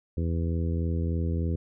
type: harmonic tone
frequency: 83.3 Hz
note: E2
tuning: 19 cents sharp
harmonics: 1 / 2 / 3 / 4 / 5 / 6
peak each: -26 / -32 / -36 / -38 / -40 / -42 dBFS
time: 0.17-1.56 s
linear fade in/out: 5 ms
effects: none